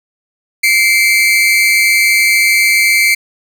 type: tone pair together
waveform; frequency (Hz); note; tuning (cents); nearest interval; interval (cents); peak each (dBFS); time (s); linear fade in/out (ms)
40% pulse; 2102 / 2309; C7 / D7; +7 / -30; major second; 163; -10; 0.63-3.15; 10
effects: none